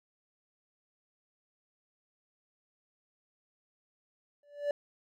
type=tone with exponential growth; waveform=triangle; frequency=580 Hz; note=D5; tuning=22 cents flat; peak=-23 dBFS; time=4.43-4.71 s; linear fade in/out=2 ms; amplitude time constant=59 ms; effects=none